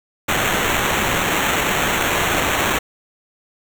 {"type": "noise with sample-and-hold", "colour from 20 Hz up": "violet", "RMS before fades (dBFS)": -19, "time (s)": [0.28, 2.79], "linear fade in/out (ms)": 10, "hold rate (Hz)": 4900, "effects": []}